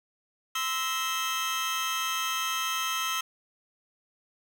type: tone cluster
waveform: 30% pulse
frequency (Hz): 1032 / 1311 / 1877 / 3008 / 3193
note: C6 / E6 / A#6 / F#7 / G7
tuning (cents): -24 / -10 / +11 / +28 / +31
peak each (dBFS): -35 / -28 / -37 / -37 / -30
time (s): 0.55-3.21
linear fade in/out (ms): 5
effects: none